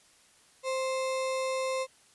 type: tone with sample-and-hold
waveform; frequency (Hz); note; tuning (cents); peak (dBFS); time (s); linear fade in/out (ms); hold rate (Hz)
sine; 523.3; C5; 0; -28; 0.63-1.87; 50; 1575
effects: white hiss -61 dBFS RMS until 2.14 s + resampled to 24000 Hz